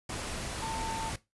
sine tone in noise, 895 Hz, A5, 29 cents sharp, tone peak -34 dBFS, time 0.62-1.1 s, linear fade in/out 5 ms, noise pink, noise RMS -37 dBFS, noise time 0.09-1.16 s, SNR 0 dB, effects noise-tail reverb RT60 0.2 s tail -17 dB re dry + resampled to 24000 Hz

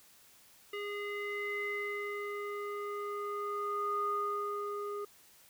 square tone with low-pass filter sweep, 410.3 Hz, G#4, 21 cents flat, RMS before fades -37 dBFS, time 0.73-5.05 s, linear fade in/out 5 ms, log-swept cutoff 2500 to 1000 Hz, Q 7.2, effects white hiss -61 dBFS RMS until 5.49 s

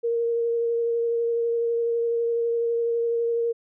sine tone with vibrato, 466.2 Hz, A#4, in tune, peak -21 dBFS, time 0.03-3.53 s, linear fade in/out 20 ms, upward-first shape sine, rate 12 Hz, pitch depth 12 cents each way, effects none

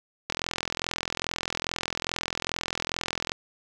click train, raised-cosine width 0.2 ms, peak -10 dBFS, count 129, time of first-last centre 0.3-3.319 s, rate 42.4 Hz, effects none

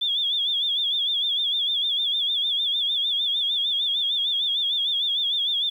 sine tone with vibrato, 3437 Hz, A7, 41 cents flat, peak -21 dBFS, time 0.01-5.7 s, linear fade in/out 10 ms, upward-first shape sine, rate 6.6 Hz, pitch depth 95 cents each way, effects 9-bit

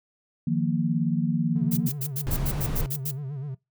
sine chord, Eb suspended second, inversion none, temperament equal with one note detuned, 156.46 / 174.61 / 233.1 Hz, Eb3 / F3 / Bb3, +10 / 0 / 0 cents, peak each -26 dBFS, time 0.47-1.89 s, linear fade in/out 5 ms
triangle tone with vibrato, 139.3 Hz, C#3, 9 cents sharp, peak -28 dBFS, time 1.55-3.55 s, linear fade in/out 10 ms, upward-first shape sine, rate 8 Hz, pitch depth 120 cents each way
violet noise bursts, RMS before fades -30 dBFS, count 10, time 1.71-3.114 s, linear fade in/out 10 ms, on 63 ms, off 86 ms
brown noise, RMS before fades -28 dBFS, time 2.27-2.86 s, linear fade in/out 0 ms
effects noise-tail reverb RT60 0.2 s tail -21 dB re dry

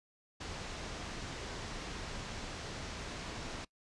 pink low-pass noise, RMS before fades -43 dBFS, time 0.4-3.65 s, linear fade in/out 10 ms, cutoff 6800 Hz, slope 24 dB/octave, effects noise-tail reverb RT60 0.1 s tail -22 dB re dry + resampled to 24000 Hz

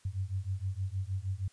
sine beating tone pair, 92.5 / 98.9 Hz, F#2 / G2, 0 / +16 cents, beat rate 6.4 Hz, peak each -35 / -35 dBFS, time 0.05-1.48 s, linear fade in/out 5 ms, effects white hiss -64 dBFS RMS until 1.52 s + resampled to 22050 Hz

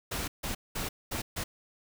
pink noise bursts at uneven times, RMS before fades -34 dBFS, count 5, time 0.11-0.28 / 0.43-0.55 / 0.75-0.89 / 1.11-1.22 / 1.36-1.44 s, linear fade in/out 10 ms, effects none

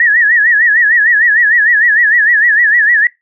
sine tone with vibrato, 1800 Hz, A6, 39 cents sharp, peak -6 dBFS, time 0-3.07 s, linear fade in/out 2 ms, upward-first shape sine, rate 6.6 Hz, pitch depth 140 cents each way, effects noise-tail reverb RT60 0.2 s tail -22 dB re dry

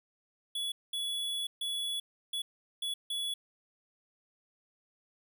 square tone bursts at uneven times, 3397 Hz, G#7, 38 cents sharp, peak -33 dBFS, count 6, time 0.55-0.72 / 0.93-1.47 / 1.61-2 / 2.33-2.42 / 2.82-2.94 / 3.1-3.34 s, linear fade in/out 5 ms, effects none

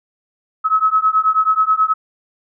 sine beating tone pair, 1282 / 1291.3 Hz, E6 / E6, -49 / -36 cents, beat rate 9.3 Hz, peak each -15 dBFS, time 0.64-1.94 s, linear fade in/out 20 ms, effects none

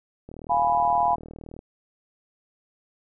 click train, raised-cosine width 2 ms, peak -27 dBFS, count 52, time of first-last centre 0.29-1.591 s, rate 39.2 Hz
sine chord, F diminished, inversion none, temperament equal, 698.5 / 830.6 / 987.8 Hz, F5 / Ab5 / Cb6, 0 / 0 / 0 cents, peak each -23 dBFS, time 0.49-1.16 s, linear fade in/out 20 ms
effects none

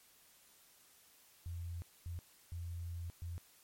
sine tone bursts at uneven times, 85.6 Hz, F2, 34 cents flat, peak -40 dBFS, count 4, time 1.46-1.82 / 2.06-2.19 / 2.52-3.1 / 3.22-3.38 s, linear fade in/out 0 ms, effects white hiss -65 dBFS RMS until 3.63 s + MP3 64 kbps

